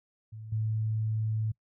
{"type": "tone with level steps", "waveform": "sine", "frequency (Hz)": 109.5, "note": "A2", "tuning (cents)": -8, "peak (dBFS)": [-40, -27], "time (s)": [0.32, 1.52], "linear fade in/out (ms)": 10, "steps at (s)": 0.52, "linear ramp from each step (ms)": 5, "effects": ["noise-tail reverb RT60 0.1 s tail -25 dB re dry"]}